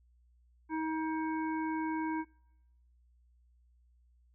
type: harmonic tone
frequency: 316.9 Hz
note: D#4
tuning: 32 cents sharp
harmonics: 1 / 3 / 5 / 7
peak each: -33 / -37 / -45 / -48 dBFS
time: 0.69-2.25 s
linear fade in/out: 50 ms
effects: noise-tail reverb RT60 0.9 s tail -26 dB re dry + added 60 Hz sine -63 dBFS peak until 4.34 s